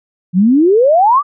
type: exponential sweep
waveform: sine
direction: up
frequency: 170 to 1219 Hz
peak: -6 dBFS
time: 0.33-1.23 s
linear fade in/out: 50 ms
effects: none